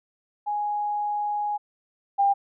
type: tone pair in turn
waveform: sine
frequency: 830.6 / 798.9 Hz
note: G#5 / G5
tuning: 0 / +33 cents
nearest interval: minor second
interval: 67 cents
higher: first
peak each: -24 / -17 dBFS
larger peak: second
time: 0.46-1.58 / 2.18-2.34 s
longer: first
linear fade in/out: 20 ms
effects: none